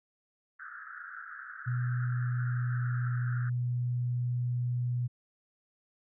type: band-pass noise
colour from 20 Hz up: pink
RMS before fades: -45 dBFS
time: 0.59-3.5 s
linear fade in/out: 10 ms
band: 1300 to 1700 Hz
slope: 96 dB/octave
type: tone with pitch glide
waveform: sine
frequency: 123.47 to 122.62 Hz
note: B2 to B2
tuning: 0 to -12 cents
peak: -28 dBFS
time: 1.66-5.08 s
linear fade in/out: 20 ms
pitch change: -12 cents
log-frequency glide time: 1.78-3.26 s
effects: none